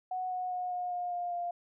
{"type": "tone with pitch steps", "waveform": "sine", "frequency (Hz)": [739, 732.2, 725.5, 718.8, 712.2, 705.6, 699.1], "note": ["F#5", "F#5", "F#5", "F5", "F5", "F5", "F5"], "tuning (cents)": [-2, -18, -34, 50, 34, 18, 2], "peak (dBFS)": -32, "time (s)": [0.11, 1.51], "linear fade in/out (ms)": 5, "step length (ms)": 200, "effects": []}